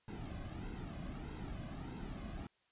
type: noise with flanger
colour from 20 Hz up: brown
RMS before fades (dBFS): -45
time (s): 0.08-2.47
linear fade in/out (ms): 2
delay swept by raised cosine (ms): 1.7 to 2.22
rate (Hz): 1.6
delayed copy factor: -0.65
effects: white hiss -75 dBFS RMS until 2.71 s + resampled to 8000 Hz